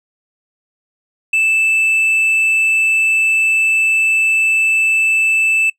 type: tone with tanh clipping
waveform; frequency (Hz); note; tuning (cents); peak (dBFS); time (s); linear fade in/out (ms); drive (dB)
sine; 2637; E7; 0; -12; 1.33-5.7; 5; 4
effects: noise-tail reverb RT60 0.1 s tail -22 dB re dry